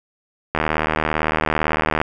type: click train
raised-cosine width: 0.5 ms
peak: -3 dBFS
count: 115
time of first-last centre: 0.55-2.015 s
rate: 77.8 Hz
effects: none